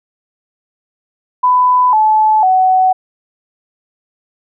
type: tone with pitch steps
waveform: sine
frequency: 999 / 864.7 / 748.4 Hz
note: B5 / A5 / F#5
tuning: +20 / -30 / +20 cents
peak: -7 dBFS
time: 1.43-2.93 s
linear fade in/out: 10 ms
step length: 500 ms
effects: none